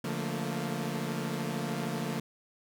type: chord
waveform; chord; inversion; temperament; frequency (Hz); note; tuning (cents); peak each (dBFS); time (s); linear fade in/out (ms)
sawtooth; Bb major seventh; first; equal with one note detuned; 143.98 / 174.61 / 220 / 233.1; D3 / F3 / A3 / Bb3; -34 / 0 / 0 / 0; -33 / -33 / -34 / -34; 0.04-2.2; 5
effects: none